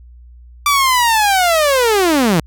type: linear sweep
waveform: sawtooth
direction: down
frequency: 1174.7 to 149.6 Hz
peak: -7 dBFS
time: 0.66-2.4 s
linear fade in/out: 2 ms
effects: added 60 Hz sine -37 dBFS peak until 2.46 s